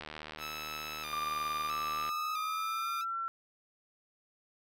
click train, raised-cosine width 0.3 ms, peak -26 dBFS, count 161, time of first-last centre 0.01-2.091 s, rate 76.9 Hz
15% pulse tone with vibrato, 1253 Hz, D#6, 12 cents sharp, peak -33 dBFS, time 0.38-3.05 s, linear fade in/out 50 ms, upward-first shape square, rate 0.76 Hz, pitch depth 69 cents each way
sine tone with pitch glide, 1183 to 1351.1 Hz, D6 to E6, +12 to +42 cents, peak -33 dBFS, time 1.13-3.28 s, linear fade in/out 0 ms, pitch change +230 cents, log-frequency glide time 1.94-2.89 s
effects none

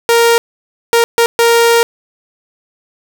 sawtooth tone bursts at uneven times, 466.2 Hz, A#4, in tune, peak -3 dBFS, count 4, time 0.09-0.38 / 0.93-1.04 / 1.18-1.26 / 1.39-1.83 s, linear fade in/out 0 ms, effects none

